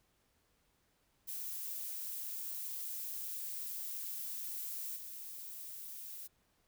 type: noise with level steps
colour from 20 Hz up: violet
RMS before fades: -42 / -47 dBFS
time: 1.27-6.28 s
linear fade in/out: 20 ms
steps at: 4.95 s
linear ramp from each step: 20 ms
effects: pink hiss -75 dBFS RMS until 6.67 s